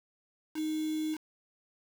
sine tone with quantisation, 311.1 Hz, D#4, in tune, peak -30 dBFS, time 0.54-1.18 s, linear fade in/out 50 ms, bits 7, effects none

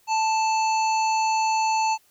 harmonic tone, 880 Hz, A5, in tune, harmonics 1 / 3 / 5 / 7 / 8, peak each -20 / -30 / -34 / -37 / -38 dBFS, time 0.07-1.98 s, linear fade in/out 50 ms, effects white hiss -61 dBFS RMS until 2.1 s

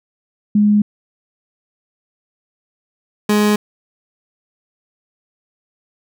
sine / 30% pulse tone pair in turn, 208.2 / 209.2 Hz, G#3 / G#3, +5 / +13 cents, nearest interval unison, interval 8 cents, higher second, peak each -9 dBFS, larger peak neither, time 0.55-0.82 / 3.29-3.56 s, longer neither, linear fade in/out 5 ms, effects none

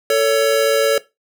square tone pair together, 445.3 / 561 Hz, A4 / C#5, +21 / +21 cents, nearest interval major third, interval 400 cents, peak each -16 / -16 dBFS, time 0.1-0.98 s, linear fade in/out 2 ms, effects noise-tail reverb RT60 0.2 s tail -17 dB re dry

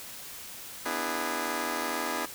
10% pulse chord, E dominant seventh, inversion second, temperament just, 247.2 / 296.7 / 329.6 / 412 Hz, B3 / D4 / E4 / G#4, +2 / +18 / 0 / -14 cents, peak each -28 dBFS, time 0.85-2.26 s, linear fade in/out 10 ms, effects white hiss -43 dBFS RMS until 2.34 s

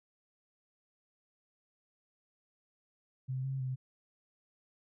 sine tone with pitch steps, 130.3 / 134.2 / 129.6 Hz, C3 / C3 / C3, -7 / +44 / -16 cents, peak -33 dBFS, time 3.28-3.76 s, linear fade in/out 20 ms, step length 160 ms, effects none

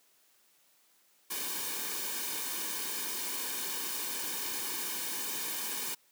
white noise with comb filter, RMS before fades -36 dBFS, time 1.3-5.95 s, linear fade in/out 10 ms, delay 1.5 ms, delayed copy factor -0.7, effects white hiss -67 dBFS RMS until 6.11 s + high-pass 200 Hz 12 dB/octave

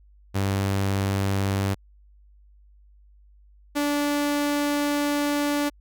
sawtooth tone pair in turn, 98 / 290.4 Hz, G2 / D4, 0 / -19 cents, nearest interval octave + perfect fifth, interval 1881 cents, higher second, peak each -18 dBFS, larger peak neither, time 0.34-1.75 / 3.75-5.7 s, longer second, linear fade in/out 20 ms, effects added 50 Hz sine -51 dBFS peak until 5.8 s

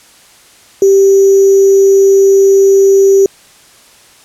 sine tone with sample-and-hold, 390.9 Hz, G4, 5 cents flat, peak -3 dBFS, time 0.82-3.26 s, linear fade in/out 2 ms, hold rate 6300 Hz, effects white hiss -42 dBFS RMS until 4.24 s + low-pass 10000 Hz 12 dB/octave

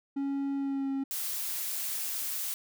triangle tone with pitch glide, 277.2 to 271.8 Hz, C#4 to C#4, 0 to -34 cents, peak -27 dBFS, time 0.16-1.04 s, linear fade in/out 10 ms, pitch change -34 cents, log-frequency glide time 0.56-0.9 s
blue noise, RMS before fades -34 dBFS, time 1.11-2.54 s, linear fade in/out 0 ms
effects none

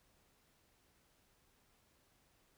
silence, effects pink hiss -73 dBFS RMS until 2.57 s

